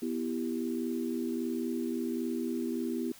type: chord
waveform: sine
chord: E minor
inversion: second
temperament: equal with one note detuned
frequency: 246.9 / 330.6 / 392 Hz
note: B3 / E4 / G4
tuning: 0 / +5 / 0 cents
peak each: -33 / -35 / -38 dBFS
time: 0.02-3.12 s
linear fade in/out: 5 ms
effects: white hiss -54 dBFS RMS until 3.19 s